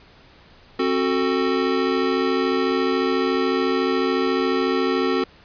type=chord; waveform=square; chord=F# diminished; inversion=second; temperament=just; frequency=266.4 / 370 / 444 Hz; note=C4 / F#4 / A4; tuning=+31 / 0 / +16 cents; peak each=-24 / -23 / -25 dBFS; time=0.79-5.24 s; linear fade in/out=5 ms; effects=pink hiss -50 dBFS RMS until 5.44 s + resampled to 11025 Hz